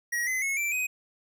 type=tone with pitch steps; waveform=square; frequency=1902 / 2039 / 2185 / 2342 / 2510 Hz; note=A#6 / C7 / C#7 / D7 / D#7; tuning=+34 / -45 / -26 / -5 / +15 cents; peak=-27 dBFS; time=0.12-0.87 s; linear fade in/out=10 ms; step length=150 ms; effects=none